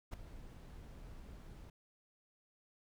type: noise with ADSR envelope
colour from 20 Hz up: brown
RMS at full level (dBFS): -36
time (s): 0.11-1.7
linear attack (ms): 28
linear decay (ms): 3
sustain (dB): -16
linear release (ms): 4
effects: none